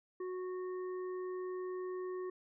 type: harmonic tone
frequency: 367.6 Hz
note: F#4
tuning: 11 cents flat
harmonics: 1 / 3 / 5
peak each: -38 / -50 / -58 dBFS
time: 0.2-2.3 s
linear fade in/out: 5 ms
effects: none